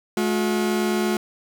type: tone pair together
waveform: 40% pulse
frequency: 214.1 / 360 Hz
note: A3 / F#4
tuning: -47 / -47 cents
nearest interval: major sixth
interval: 900 cents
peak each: -22 dBFS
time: 0.17-1.17 s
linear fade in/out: 2 ms
effects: none